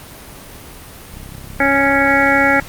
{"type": "click train", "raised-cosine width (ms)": 5, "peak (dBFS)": -21, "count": 50, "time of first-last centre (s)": [1.14, 2.625], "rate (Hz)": 33}
{"type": "harmonic tone", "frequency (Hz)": 277.2, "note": "C#4", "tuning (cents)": 0, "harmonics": [1, 2, 3, 5, 6, 7, 8], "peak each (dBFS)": [-18, -18, -18, -18, -18, -18, -18], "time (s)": [1.6, 2.6], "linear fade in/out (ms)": 2}
{"effects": ["pink hiss -36 dBFS RMS until 2.68 s", "Opus 32 kbps"]}